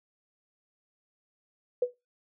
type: tone with exponential decay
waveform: sine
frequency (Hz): 493.9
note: B4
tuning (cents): 0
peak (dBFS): -19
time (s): 1.82-1.94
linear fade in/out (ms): 5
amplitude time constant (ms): 24
effects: noise-tail reverb RT60 0.2 s tail -18 dB re dry